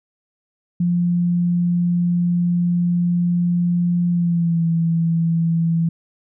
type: tone with pitch glide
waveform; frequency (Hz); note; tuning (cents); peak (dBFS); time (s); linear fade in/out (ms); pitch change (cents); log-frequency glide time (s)
sine; 174.61 to 165.86; F3 to E3; 0 to +11; -15; 0.8-5.89; 5; -89; 4.1-4.64
effects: none